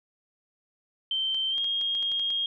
sine tone with pitch glide, 3116 to 3246 Hz, G7 to G#7, -11 to -40 cents, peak -25 dBFS, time 1.11-2.46 s, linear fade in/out 2 ms, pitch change +71 cents, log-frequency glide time 1.5-1.59 s
clicks, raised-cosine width 0.2 ms, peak -28 dBFS, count 9, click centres 1.346 / 1.581 / 1.644 / 1.813 / 1.951 / 2.027 / 2.118 / 2.196 / 2.304 s
effects none

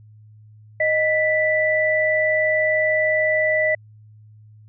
sine tone pair together, 622.3 / 1975.7 Hz, D#5 / B6, 0 / 0 cents, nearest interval octave + minor sixth, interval 2000 cents, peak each -19 dBFS, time 0.8-3.75 s, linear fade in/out 5 ms, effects added 107 Hz sine -44 dBFS peak until 4.68 s

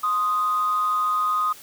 sine tone pair together, 1046.5 / 1244.5 Hz, C6 / D#6, 0 / 0 cents, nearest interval minor third, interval 300 cents, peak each -28 / -19 dBFS, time 0.03-1.53 s, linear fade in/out 10 ms, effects tanh soft clip ceiling -14 dBFS + white hiss -45 dBFS RMS until 1.62 s

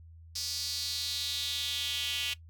square tone with high-pass filter sweep, 130.81 Hz, C3, in tune, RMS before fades -34 dBFS, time 0.35-2.34 s, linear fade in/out 10 ms, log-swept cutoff 5000 to 2900 Hz, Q 4.4, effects noise-tail reverb RT60 0.1 s tail -18 dB re dry + added 82 Hz sine -49 dBFS peak until 2.49 s

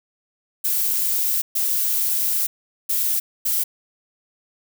violet noise bursts at uneven times, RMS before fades -21 dBFS, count 4, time 0.64-1.42 / 1.55-2.47 / 2.89-3.2 / 3.45-3.64 s, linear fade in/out 10 ms, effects none

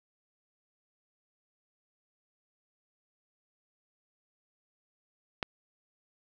click, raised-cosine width 0.3 ms, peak -14 dBFS, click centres 5.428 s, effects none

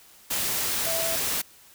sine tone in noise, 659.3 Hz, E5, in tune, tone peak -30 dBFS, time 0.86-1.16 s, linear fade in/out 10 ms, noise white, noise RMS -27 dBFS, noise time 0.3-1.42 s, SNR -6 dB, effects white hiss -53 dBFS RMS until 1.74 s

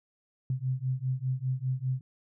sine beating tone pair, 127.2 / 132.2 Hz, C3 / C3, -48 / +18 cents, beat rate 5 Hz, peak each -31 / -31 dBFS, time 0.5-2.01 s, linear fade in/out 2 ms, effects none

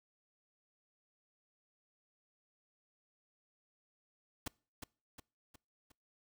pink noise with echo, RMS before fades -40 dBFS, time 4.46-4.48 s, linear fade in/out 5 ms, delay 360 ms, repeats 4, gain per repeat -6 dB, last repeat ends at 5.92 s, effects noise-tail reverb RT60 0.4 s tail -26 dB re dry

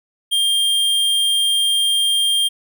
square tone, 3200 Hz, G7, 35 cents sharp, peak -15 dBFS, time 0.31-2.49 s, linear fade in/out 20 ms, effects none

